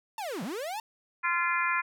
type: linear two-way sweep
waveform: 45% pulse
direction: down then up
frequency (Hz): 920 to 159.2 to 920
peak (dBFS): -33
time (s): 0.18-0.8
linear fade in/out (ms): 2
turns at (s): 0.43
type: harmonic tone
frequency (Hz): 345.3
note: F4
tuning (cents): -20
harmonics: 3 / 4 / 5 / 6 / 7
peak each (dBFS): -30 / -31 / -32 / -33 / -33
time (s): 1.23-1.82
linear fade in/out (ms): 20
effects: none